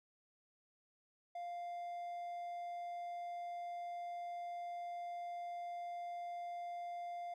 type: tone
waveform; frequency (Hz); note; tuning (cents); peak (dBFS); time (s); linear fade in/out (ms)
triangle; 698.5; F5; 0; -40; 1.35-7.34; 5
effects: none